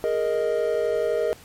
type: chord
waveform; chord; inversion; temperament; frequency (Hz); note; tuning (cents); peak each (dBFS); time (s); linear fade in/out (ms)
triangle; Ab suspended second; none; just; 415.3 / 467.2 / 623; Ab4 / Bb4 / Eb5; 0 / +4 / +2; -25 / -22 / -23; 0.04-1.33; 0
effects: pink hiss -48 dBFS RMS until 1.44 s + MP3 64 kbps